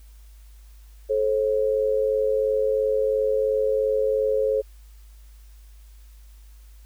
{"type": "tone pair together", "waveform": "sine", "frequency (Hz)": [433.1, 536], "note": ["A4", "C5"], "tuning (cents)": [-27, 42], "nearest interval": "major third", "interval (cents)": 369, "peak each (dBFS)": -22, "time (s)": [1.09, 4.62], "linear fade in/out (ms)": 20, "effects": ["added 52 Hz sine -44 dBFS peak until 6.85 s", "white hiss -60 dBFS RMS until 6.85 s"]}